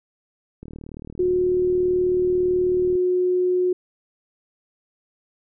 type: click train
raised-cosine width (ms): 3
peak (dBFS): -24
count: 90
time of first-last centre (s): 0.63-2.954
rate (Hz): 38.3
type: tone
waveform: sine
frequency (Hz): 363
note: F#4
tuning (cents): -33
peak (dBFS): -17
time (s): 1.19-3.73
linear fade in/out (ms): 5
effects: none